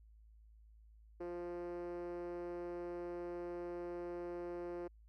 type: tone with band-pass filter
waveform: 5% pulse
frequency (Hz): 174.61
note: F3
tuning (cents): 0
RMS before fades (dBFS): -44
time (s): 1.2-4.88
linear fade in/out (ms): 10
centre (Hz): 400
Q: 8.9
effects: added 54 Hz sine -59 dBFS peak until 5.08 s